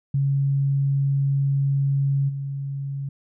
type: tone with level steps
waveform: sine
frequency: 138.59 Hz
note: C#3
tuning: in tune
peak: -18 / -26 dBFS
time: 0.14-3.09 s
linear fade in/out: 5 ms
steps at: 2.28 s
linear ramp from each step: 20 ms
effects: none